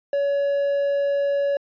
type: tone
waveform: triangle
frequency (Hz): 564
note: C#5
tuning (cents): +30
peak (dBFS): -17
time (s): 0.13-1.57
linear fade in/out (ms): 2
effects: resampled to 11025 Hz